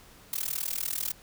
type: noise with amplitude modulation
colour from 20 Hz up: blue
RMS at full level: -28 dBFS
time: 0.33-1.12 s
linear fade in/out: 2 ms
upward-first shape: sine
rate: 40.1 Hz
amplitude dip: 100%
effects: pink hiss -54 dBFS RMS until 1.22 s